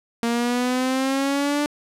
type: exponential sweep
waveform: sawtooth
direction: up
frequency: 231.9 to 295.2 Hz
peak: -16 dBFS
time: 0.23-1.66 s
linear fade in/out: 0 ms
effects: low-pass 11000 Hz 12 dB/octave